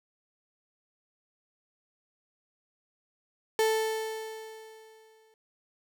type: tone with exponential decay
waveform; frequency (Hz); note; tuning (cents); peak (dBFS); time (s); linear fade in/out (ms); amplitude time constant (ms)
35% pulse; 440.4; A4; +2; -20; 3.59-5.34; 1; 380
effects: none